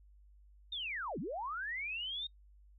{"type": "linear two-way sweep", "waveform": "sine", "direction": "down then up", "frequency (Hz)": [3729, 136.8, 3729], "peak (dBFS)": -37, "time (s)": [0.72, 2.27], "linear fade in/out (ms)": 5, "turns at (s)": 1.19, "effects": ["noise-tail reverb RT60 0.1 s tail -25 dB re dry", "added 50 Hz sine -58 dBFS peak until 2.78 s"]}